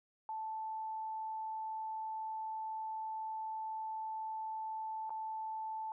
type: tone with dropouts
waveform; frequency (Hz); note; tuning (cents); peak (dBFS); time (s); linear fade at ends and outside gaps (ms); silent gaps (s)
sine; 878; A5; -4; -38; 0.29-5.92; 1; 5.095-5.104
effects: none